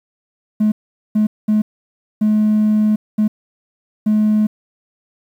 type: tone bursts at uneven times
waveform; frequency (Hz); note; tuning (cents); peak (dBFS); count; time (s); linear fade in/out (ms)
triangle; 213.5; G#3; +48; -8; 6; 0.6-0.72 / 1.15-1.27 / 1.48-1.62 / 2.21-2.96 / 3.18-3.28 / 4.06-4.47; 10
effects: tanh soft clip ceiling -7 dBFS + 8-bit